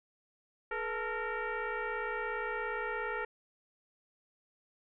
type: tone with frequency modulation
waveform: sine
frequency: 483.6 Hz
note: B4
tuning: 36 cents flat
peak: -33 dBFS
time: 0.71-3.25 s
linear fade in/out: 5 ms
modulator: 455 Hz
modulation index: 3.6
effects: none